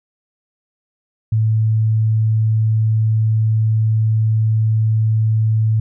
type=tone; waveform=sine; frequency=110 Hz; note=A2; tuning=in tune; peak=-12 dBFS; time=1.32-5.8 s; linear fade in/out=5 ms; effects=none